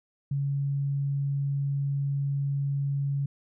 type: tone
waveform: sine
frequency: 140 Hz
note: C#3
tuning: 18 cents sharp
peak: -25 dBFS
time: 0.31-3.26 s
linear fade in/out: 5 ms
effects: none